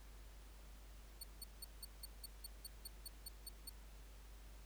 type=tone bursts; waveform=15% pulse; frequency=4431 Hz; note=C#8; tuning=2 cents flat; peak=-40 dBFS; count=13; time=1.21-3.695 s; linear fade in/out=5 ms; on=25 ms; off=180 ms; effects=added 50 Hz sine -55 dBFS peak until 4.65 s + pink hiss -65 dBFS RMS until 4.65 s